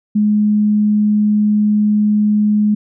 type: tone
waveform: sine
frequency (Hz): 210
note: G#3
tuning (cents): +19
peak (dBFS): -10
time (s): 0.15-2.75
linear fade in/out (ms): 10
effects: none